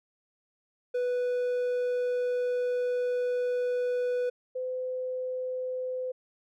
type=tone pair in turn; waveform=triangle / sine; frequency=493.9 / 509.5 Hz; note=B4 / C5; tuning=0 / -46 cents; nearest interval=minor second; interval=54 cents; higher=second; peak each=-24 / -30 dBFS; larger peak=first; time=0.94-4.3 / 4.55-6.12 s; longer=first; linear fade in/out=10 ms; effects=none